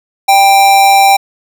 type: tone with amplitude modulation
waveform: square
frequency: 787 Hz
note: G5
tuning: 7 cents sharp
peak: -3 dBFS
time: 0.28-1.17 s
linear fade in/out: 10 ms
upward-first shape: sine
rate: 189 Hz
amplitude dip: 35%
effects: none